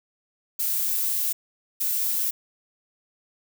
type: noise bursts at uneven times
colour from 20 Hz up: violet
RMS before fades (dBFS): -25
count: 2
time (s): 0.59-1.33 / 1.8-2.31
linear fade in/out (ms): 10
effects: none